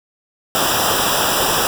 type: noise with comb filter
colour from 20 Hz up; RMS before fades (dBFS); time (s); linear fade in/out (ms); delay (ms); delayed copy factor
pink; -17; 0.55-1.67; 0; 0.46; -0.9
effects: none